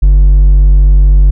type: tone with hard clipping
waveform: sine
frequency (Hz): 47.88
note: G1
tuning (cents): -40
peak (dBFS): -3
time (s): 0.02-1.31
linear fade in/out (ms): 10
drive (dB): 3
effects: none